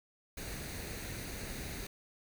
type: noise with comb filter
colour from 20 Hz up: pink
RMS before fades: -42 dBFS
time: 0.37-1.87 s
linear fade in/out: 5 ms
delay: 0.47 ms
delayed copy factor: +0.5
effects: none